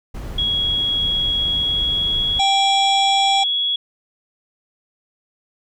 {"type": "noise", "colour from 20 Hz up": "brown", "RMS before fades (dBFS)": -29, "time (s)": [0.14, 2.4], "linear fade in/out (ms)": 10}
{"type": "tone with pitch glide", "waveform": "sine", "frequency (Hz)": [3322, 3351], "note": ["G#7", "G#7"], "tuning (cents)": [0, 15], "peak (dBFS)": -17, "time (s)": [0.38, 3.76], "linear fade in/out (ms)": 5, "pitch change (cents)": 15, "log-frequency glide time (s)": [1.38, 3.12]}
{"type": "harmonic tone", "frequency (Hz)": 784, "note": "G5", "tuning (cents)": 0, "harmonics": [1, 3, 5, 7, 9, 10], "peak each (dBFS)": [-16, -27, -29, -33, -33, -33], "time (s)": [2.39, 3.44], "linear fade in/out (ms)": 10}
{"effects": []}